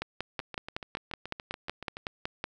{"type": "two click trains", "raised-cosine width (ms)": 0.3, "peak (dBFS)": [-16, -23], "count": [14, 12], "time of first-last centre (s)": [[0.02, 2.441], [0.4, 1.969]], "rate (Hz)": [5.37, 7.01], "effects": []}